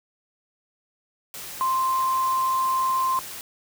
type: tone in noise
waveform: sine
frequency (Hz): 1046.5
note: C6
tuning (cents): 0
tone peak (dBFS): -20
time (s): 1.61-3.19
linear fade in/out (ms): 0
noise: white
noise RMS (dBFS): -37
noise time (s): 1.34-3.41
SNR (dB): +14
effects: none